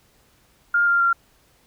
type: tone with pitch steps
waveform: sine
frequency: 1408 / 1394.2 / 1380.6 Hz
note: F6 / F6 / F6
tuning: +14 / -3 / -20 cents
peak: -15 dBFS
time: 0.74-1.13 s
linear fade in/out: 5 ms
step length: 130 ms
effects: pink hiss -59 dBFS RMS until 1.66 s